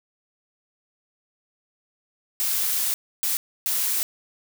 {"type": "noise bursts at uneven times", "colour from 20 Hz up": "blue", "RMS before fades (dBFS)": -24, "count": 3, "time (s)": [[2.4, 2.94], [3.23, 3.37], [3.66, 4.03]], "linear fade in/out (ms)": 0, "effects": []}